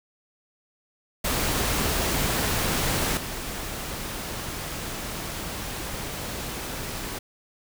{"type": "noise with level steps", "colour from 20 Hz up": "pink", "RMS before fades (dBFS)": [-25, -33], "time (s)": [1.24, 7.19], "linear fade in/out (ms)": 10, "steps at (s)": 3.17, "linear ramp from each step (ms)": 2, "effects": []}